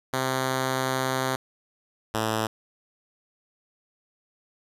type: tone pair in turn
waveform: 5% pulse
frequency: 131 / 110.16 Hz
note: C3 / A2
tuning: +2 / +3 cents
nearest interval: minor third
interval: 299 cents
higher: first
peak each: -13 dBFS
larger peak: neither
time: 0.13-1.36 / 2.14-2.47 s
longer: first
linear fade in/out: 5 ms
effects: resampled to 32000 Hz